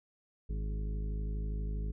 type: harmonic tone with a mistuned harmonic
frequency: 52.4 Hz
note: G#1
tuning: 16 cents sharp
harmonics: 1 / 2 / 3 / 4 / 5 / 6 / 7 / 8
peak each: -33 / -46 / -44 / -49 / -57 / -55 / -61 / -52 dBFS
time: 0.49-1.92 s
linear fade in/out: 10 ms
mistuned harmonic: 6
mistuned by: -32 cents
effects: none